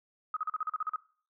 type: tone bursts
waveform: sine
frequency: 1262 Hz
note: D#6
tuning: 24 cents sharp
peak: -29 dBFS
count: 10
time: 0.34-0.96 s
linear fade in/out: 2 ms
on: 26 ms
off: 40 ms
effects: noise-tail reverb RT60 0.5 s tail -21 dB re dry